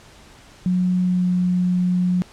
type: tone with pitch glide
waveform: sine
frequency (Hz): 181.7 to 180.13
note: F#3 to F#3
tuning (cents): -31 to -46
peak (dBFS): -16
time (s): 0.66-2.22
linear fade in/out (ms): 0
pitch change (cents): -15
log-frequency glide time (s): 1.01-1.29
effects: pink hiss -47 dBFS RMS until 2.32 s + low-pass 8000 Hz 12 dB/octave